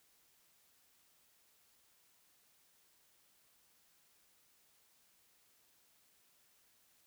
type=silence; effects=white hiss -71 dBFS RMS until 7.06 s